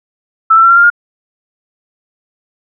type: tone with pitch steps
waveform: sine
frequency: 1318.5 / 1337.7 / 1357.1 / 1376.9 / 1396.9 / 1417.2 Hz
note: E6 / E6 / E6 / F6 / F6 / F6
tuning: 0 / +25 / +50 / -25 / 0 / +25 cents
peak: -3 dBFS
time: 0.5-0.902 s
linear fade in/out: 10 ms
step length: 67 ms
effects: none